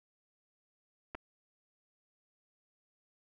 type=clicks; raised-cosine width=0.5 ms; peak=-27 dBFS; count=2; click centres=1.148 / 1.151 s; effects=none